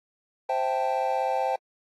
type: chord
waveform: triangle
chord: A minor seventh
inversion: first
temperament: equal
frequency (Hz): 523.3 / 659.3 / 784 / 880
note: C5 / E5 / G5 / A5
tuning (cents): 0 / 0 / 0 / 0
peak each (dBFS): -27 / -30 / -25 / -29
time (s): 0.49-1.56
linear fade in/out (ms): 5
effects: AAC 48 kbps